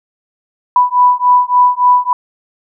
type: beating tone pair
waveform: sine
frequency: 987.8 / 991.3 Hz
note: B5 / B5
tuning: 0 / +6 cents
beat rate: 3.5 Hz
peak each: -10 dBFS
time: 0.76-2.13 s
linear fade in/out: 2 ms
effects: none